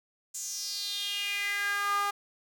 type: tone with high-pass filter sweep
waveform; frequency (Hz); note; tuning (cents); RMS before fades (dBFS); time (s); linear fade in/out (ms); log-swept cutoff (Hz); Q
sawtooth; 405.2; G#4; -43; -32; 0.34-2.11; 10; 7300 to 1000; 5.1
effects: none